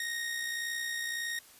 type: tone with amplitude modulation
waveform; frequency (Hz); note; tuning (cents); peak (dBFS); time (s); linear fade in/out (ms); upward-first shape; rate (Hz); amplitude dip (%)
sawtooth; 1864.7; A#6; 0; -28; 0-1.39; 2; sine; 61.7; 40
effects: white hiss -56 dBFS RMS until 1.59 s + resampled to 32000 Hz